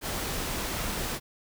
pink noise, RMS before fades -32 dBFS, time 0.01-1.2 s, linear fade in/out 50 ms, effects none

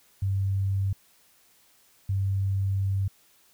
sine tone pair in turn, 97.4 / 97.4 Hz, G2 / G2, -11 / -11 cents, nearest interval unison, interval 0 cents, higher neither, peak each -23 dBFS, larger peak neither, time 0.22-0.93 / 2.09-3.08 s, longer second, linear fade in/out 5 ms, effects white hiss -61 dBFS RMS until 3.53 s

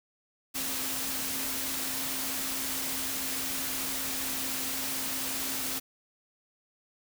sine tone in noise, 265.3 Hz, C4, 24 cents sharp, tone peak -43 dBFS, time 0.54-5.8 s, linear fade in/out 20 ms, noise white, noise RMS -33 dBFS, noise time 0.54-5.8 s, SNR -13 dB, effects none

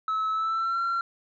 sine tone with pitch glide, 1297 to 1367 Hz, E6 to F6, -28 to -37 cents, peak -22 dBFS, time 0.08-1.01 s, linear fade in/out 2 ms, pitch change +91 cents, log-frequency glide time 0.31-0.81 s, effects tanh soft clip ceiling -23 dBFS

